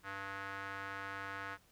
square tone with band-pass filter, 98 Hz, G2, in tune, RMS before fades -44 dBFS, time 0.03-1.58 s, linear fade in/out 50 ms, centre 1500 Hz, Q 2.7, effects pink hiss -68 dBFS RMS until 1.71 s

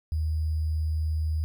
sine tone with sample-and-hold, 78.3 Hz, D#2, 11 cents sharp, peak -24 dBFS, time 0.12-1.44 s, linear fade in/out 0 ms, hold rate 4900 Hz, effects none

